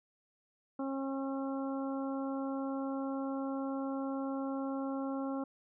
harmonic tone, 270.9 Hz, C#4, 40 cents flat, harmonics 1 / 2 / 3 / 4 / 5, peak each -35 / -41 / -45 / -47 / -49 dBFS, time 0.79-5.44 s, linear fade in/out 5 ms, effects none

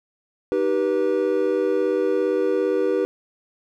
triangle chord, Eb augmented, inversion none, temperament just, 311.1 / 388.9 / 486.1 Hz, Eb4 / G4 / B4, 0 / -14 / -28 cents, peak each -24 / -20 / -20 dBFS, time 0.52-3.05 s, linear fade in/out 0 ms, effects none

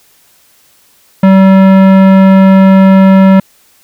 sine tone with tanh clipping, 191.7 Hz, G3, 38 cents flat, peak -3 dBFS, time 1.23-3.4 s, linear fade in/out 5 ms, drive 18 dB, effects white hiss -47 dBFS RMS until 3.83 s

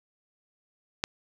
click, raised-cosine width 0.2 ms, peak -9 dBFS, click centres 1.039 s, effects 8-bit

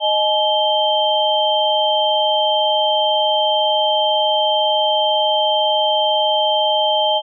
sine tone cluster, 618 / 852 / 3139 Hz, D#5 / G#5 / G7, -12 / +44 / +2 cents, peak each -18 dBFS, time 0-7.22 s, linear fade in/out 50 ms, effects none

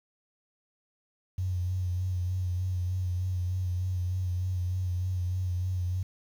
sine tone with vibrato, 91 Hz, F#2, 28 cents flat, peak -27 dBFS, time 1.38-6.03 s, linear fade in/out 5 ms, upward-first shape sine, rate 3.3 Hz, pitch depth 37 cents each way, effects 9-bit

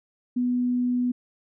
sine tone, 246.9 Hz, B3, in tune, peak -21 dBFS, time 0.36-1.12 s, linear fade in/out 10 ms, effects none

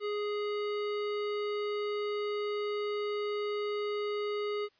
square tone, 415.3 Hz, G#4, in tune, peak -32 dBFS, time 0-4.69 s, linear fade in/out 50 ms, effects white hiss -69 dBFS RMS until 4.79 s + resampled to 11025 Hz

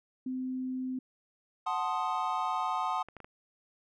sine tone, 257.4 Hz, C4, 28 cents flat, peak -32 dBFS, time 0.26-0.99 s, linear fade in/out 5 ms
triangle chord, F# diminished seventh, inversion none, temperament equal, 740 / 880 / 1046.5 / 1244.5 Hz, F#5 / A5 / C6 / Eb6, 0 / 0 / 0 / 0 cents, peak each -33 dBFS, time 1.66-3.03 s, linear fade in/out 10 ms
clicks, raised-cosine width 0.5 ms, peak -32 dBFS, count 4, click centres 3.086 / 3.167 / 3.203 / 3.245 s
effects resampled to 22050 Hz

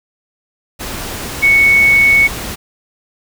sine tone in noise, 2217 Hz, C#7, in tune, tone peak -6 dBFS, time 1.42-2.28 s, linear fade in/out 20 ms, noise pink, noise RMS -24 dBFS, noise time 0.79-2.56 s, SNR +15 dB, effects none

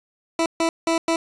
20% pulse tone bursts at uneven times, 329.6 Hz, E4, in tune, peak -13 dBFS, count 4, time 0.39-0.46 / 0.6-0.69 / 0.87-0.98 / 1.08-1.16 s, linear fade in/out 2 ms, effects resampled to 22050 Hz + 7-bit

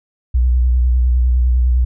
sine tone with vibrato, 61.74 Hz, B1, in tune, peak -10 dBFS, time 0.34-1.85 s, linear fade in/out 10 ms, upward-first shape triangle, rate 9.9 Hz, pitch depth 55 cents each way, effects none

